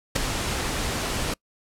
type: noise with ADSR envelope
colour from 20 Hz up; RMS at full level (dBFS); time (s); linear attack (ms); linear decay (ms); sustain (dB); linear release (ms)
pink; -18; 0.15-1.34; 13; 4; -9; 5
effects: noise-tail reverb RT60 0.1 s tail -26 dB re dry + low-pass 10000 Hz 12 dB/octave